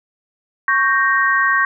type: chord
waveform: sine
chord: G diminished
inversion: second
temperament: equal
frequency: 1108.7 / 1568 / 1864.7 Hz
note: Db6 / G6 / Bb6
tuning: 0 / 0 / 0 cents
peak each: -17 dBFS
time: 0.68-1.65 s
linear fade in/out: 2 ms
effects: none